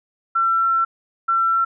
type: tone pair in turn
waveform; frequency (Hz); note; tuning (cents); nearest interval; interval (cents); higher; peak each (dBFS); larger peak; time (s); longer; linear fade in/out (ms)
sine; 1349 / 1349; E6 / E6; +40 / +40; unison; 0; neither; -15; neither; 0.35-0.85 / 1.28-1.65; first; 10
effects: none